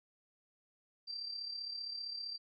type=tone with amplitude modulation; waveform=sine; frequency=4699 Hz; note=D8; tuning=in tune; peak=-37 dBFS; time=1.07-2.38 s; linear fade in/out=20 ms; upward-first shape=sine; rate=35.3 Hz; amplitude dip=55%; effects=MP3 64 kbps